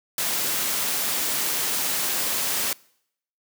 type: noise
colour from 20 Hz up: white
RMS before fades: -25 dBFS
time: 0.18-2.73 s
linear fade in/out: 2 ms
effects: noise-tail reverb RT60 0.7 s tail -24 dB re dry + high-pass 150 Hz 12 dB/octave